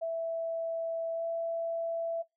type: tone with pitch glide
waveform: sine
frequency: 660 to 665.7 Hz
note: E5 to E5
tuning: +2 to +17 cents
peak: -30 dBFS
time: 0.01-2.23 s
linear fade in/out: 20 ms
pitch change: +15 cents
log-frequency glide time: 1.14-1.24 s
effects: noise-tail reverb RT60 0.2 s tail -23 dB re dry